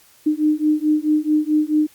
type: beating tone pair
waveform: sine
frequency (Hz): 302.5 / 307.1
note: D#4 / D#4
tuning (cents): -49 / -23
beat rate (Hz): 4.6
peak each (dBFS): -18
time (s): 0.26-1.87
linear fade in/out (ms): 10
effects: white hiss -52 dBFS RMS until 1.94 s + Opus 48 kbps